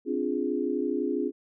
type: chord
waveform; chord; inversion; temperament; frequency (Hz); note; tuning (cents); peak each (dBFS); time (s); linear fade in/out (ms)
sine; D half-diminished seventh; third; equal; 261.6 / 293.7 / 349.2 / 415.3; C4 / D4 / F4 / Ab4; 0 / 0 / 0 / 0; -31; 0.05-1.32; 50
effects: none